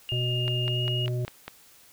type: tone with pitch glide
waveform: sine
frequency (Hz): 2829 to 2867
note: F7 to F7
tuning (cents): +22 to +45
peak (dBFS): -29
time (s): 0.09-1.06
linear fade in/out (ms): 0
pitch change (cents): +23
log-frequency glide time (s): 0.65-0.84
type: harmonic tone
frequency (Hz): 123.1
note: B2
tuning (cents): -5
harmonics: 1 / 3 / 5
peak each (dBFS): -26 / -36 / -40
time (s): 0.12-1.25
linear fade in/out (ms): 0
type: click train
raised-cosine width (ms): 0.3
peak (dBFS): -19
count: 6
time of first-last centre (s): 0.48-1.48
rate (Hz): 5
effects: white hiss -55 dBFS RMS until 1.92 s